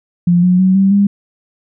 sine tone with pitch steps, 174.61 / 180.87 / 187.36 / 194.08 / 201 Hz, F3 / F#3 / F#3 / G3 / G3, 0 / -39 / +22 / -17 / +44 cents, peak -7 dBFS, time 0.27-1.07 s, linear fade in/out 5 ms, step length 160 ms, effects none

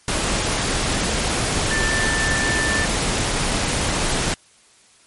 sine tone in noise, 1773 Hz, A6, 13 cents sharp, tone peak -21 dBFS, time 1.71-2.85 s, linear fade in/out 2 ms, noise pink, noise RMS -21 dBFS, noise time 0.08-4.34 s, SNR -3 dB, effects white hiss -53 dBFS RMS until 5.06 s + MP3 48 kbps

